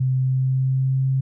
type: tone with pitch glide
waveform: sine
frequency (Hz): 130 to 133.04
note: C3 to C3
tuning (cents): -11 to +29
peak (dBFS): -17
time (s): 0-1.21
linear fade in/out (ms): 10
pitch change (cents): +40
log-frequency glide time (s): 0.15-1.09
effects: none